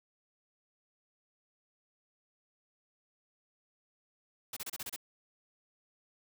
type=noise bursts; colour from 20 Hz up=white; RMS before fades=-40 dBFS; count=7; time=4.53-4.962 s; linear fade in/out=5 ms; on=36 ms; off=30 ms; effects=none